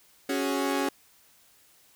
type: chord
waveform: sawtooth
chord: C# suspended fourth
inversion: none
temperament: equal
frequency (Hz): 277.2 / 370 / 415.3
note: C#4 / F#4 / G#4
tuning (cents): 0 / 0 / 0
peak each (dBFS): -24 / -28 / -29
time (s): 0.29-0.89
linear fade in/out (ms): 5
effects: white hiss -60 dBFS RMS until 1.95 s